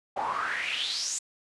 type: noise with band-pass filter sweep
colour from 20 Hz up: pink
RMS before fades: -31 dBFS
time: 0.16-1.19 s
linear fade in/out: 10 ms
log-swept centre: 750 to 7600 Hz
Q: 6
effects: resampled to 24000 Hz